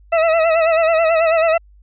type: tone with vibrato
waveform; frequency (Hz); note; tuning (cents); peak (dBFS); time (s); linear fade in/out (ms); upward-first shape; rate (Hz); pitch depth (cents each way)
40% pulse; 653; E5; -17; -11; 0.12-1.58; 10; sine; 9.2; 57
effects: added 50 Hz sine -44 dBFS peak until 1.82 s + resampled to 8000 Hz